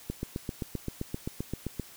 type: click train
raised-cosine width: 3 ms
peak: -19 dBFS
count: 14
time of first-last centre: 0.1-1.797 s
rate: 7.66 Hz
effects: white hiss -51 dBFS RMS until 1.96 s